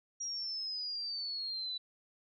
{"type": "exponential sweep", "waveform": "sine", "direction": "down", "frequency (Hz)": [5710, 3951], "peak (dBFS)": -36, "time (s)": [0.2, 1.78], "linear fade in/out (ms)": 10, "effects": []}